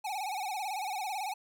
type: tone with vibrato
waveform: square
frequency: 798 Hz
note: G5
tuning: 31 cents sharp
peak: -34 dBFS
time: 0.04-1.34 s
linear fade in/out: 10 ms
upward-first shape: sine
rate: 18 Hz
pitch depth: 140 cents each way
effects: none